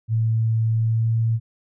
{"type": "tone with pitch glide", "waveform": "sine", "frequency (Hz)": [112.3, 113.67], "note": ["A2", "A#2"], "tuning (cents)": [36, -43], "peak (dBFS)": -17, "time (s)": [0.08, 1.4], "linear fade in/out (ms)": 50, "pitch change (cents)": 21, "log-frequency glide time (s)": [0.75, 1.17], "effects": []}